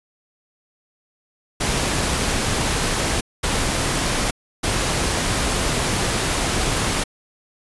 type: noise bursts at uneven times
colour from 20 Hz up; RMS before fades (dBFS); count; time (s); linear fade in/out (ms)
pink; -21; 3; 1.6-3.21 / 3.43-4.31 / 4.63-7.04; 10
effects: resampled to 24000 Hz